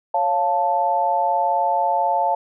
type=chord; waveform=sine; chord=Db augmented; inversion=none; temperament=equal; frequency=554.4 / 698.5 / 880 Hz; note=Db5 / F5 / A5; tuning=0 / 0 / 0 cents; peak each=-25 / -21 / -19 dBFS; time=0.14-2.35 s; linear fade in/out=5 ms; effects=none